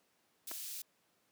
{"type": "high-pass noise", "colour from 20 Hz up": "white", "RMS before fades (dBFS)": -44, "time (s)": [0.47, 0.82], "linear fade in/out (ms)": 5, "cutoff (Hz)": 3500, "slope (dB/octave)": 12}
{"type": "clicks", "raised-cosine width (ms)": 0.5, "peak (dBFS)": -31, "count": 2, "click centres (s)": [0.513, 0.516]}
{"effects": ["pink hiss -74 dBFS RMS until 1.31 s", "high-pass 200 Hz 12 dB/octave"]}